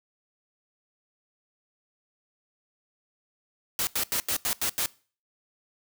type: noise bursts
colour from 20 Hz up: white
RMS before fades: -27 dBFS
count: 7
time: 3.79-4.86 s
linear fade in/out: 0 ms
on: 80 ms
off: 85 ms
effects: noise-tail reverb RT60 0.4 s tail -22 dB re dry